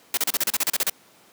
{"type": "noise bursts", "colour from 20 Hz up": "white", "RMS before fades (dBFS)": -22, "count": 12, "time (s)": [0.14, 0.898], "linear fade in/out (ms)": 2, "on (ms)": 32, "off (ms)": 34, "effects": ["pink hiss -54 dBFS RMS until 1.32 s", "high-pass 200 Hz 12 dB/octave"]}